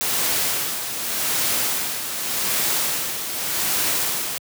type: noise with tremolo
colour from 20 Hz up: white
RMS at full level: -21 dBFS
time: 0.01-4.38 s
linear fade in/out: 0 ms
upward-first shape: sine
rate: 0.85 Hz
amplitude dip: 55%
effects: high-pass 100 Hz 12 dB/octave